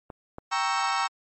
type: clicks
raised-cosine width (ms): 1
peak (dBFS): -24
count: 2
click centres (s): 0.102 / 0.384
type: chord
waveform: 35% pulse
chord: G diminished seventh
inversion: none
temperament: equal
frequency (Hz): 784 / 932.3 / 1108.7 / 1318.5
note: G5 / Bb5 / Db6 / Fb6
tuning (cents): 0 / 0 / 0 / 0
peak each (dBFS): -28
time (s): 0.51-1.08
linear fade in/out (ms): 20
effects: MP3 32 kbps